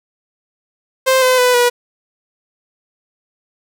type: tone with pitch steps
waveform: sawtooth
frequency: 523.3 / 510.5 / 497.9 / 485.7 Hz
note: C5 / C5 / B4 / B4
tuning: 0 / -43 / +14 / -29 cents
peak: -6 dBFS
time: 1.06-1.7 s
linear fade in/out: 20 ms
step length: 160 ms
effects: none